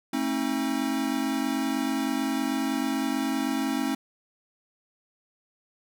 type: tone cluster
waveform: square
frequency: 222.4 / 268.8 / 318.2 Hz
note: A3 / C4 / D#4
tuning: +19 / +47 / +39 cents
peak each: -33 / -28 / -32 dBFS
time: 0.13-3.95 s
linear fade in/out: 5 ms
effects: none